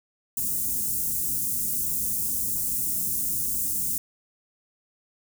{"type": "band-stop noise", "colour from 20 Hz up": "white", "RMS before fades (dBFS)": -27, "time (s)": [0.37, 3.98], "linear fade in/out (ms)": 2, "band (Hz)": [270, 7500], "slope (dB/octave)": 24, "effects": []}